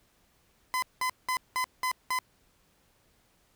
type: tone bursts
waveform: 30% pulse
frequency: 1016 Hz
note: B5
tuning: 49 cents sharp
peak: -24 dBFS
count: 6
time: 0.74-2.188 s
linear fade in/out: 0 ms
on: 83 ms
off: 190 ms
effects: pink hiss -67 dBFS RMS until 3.55 s